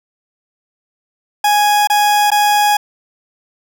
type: tone with dropouts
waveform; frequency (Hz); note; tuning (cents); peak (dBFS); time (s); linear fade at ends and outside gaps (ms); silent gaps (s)
40% pulse; 830.6; G#5; 0; -9; 1.44-2.77; 5; 1.873-1.899 / 2.304-2.316
effects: none